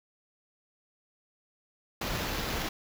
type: noise with sample-and-hold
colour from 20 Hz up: pink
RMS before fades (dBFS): -33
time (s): 2.01-2.69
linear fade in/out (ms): 5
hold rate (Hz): 8820
effects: none